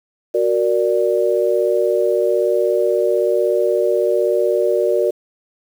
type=chord; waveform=sine; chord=Gb augmented; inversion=none; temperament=equal; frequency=370 / 466.2 / 587.3 Hz; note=Gb4 / Bb4 / D5; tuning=0 / 0 / 0 cents; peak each=-18 dBFS; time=0.34-5.11 s; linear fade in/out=10 ms; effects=7-bit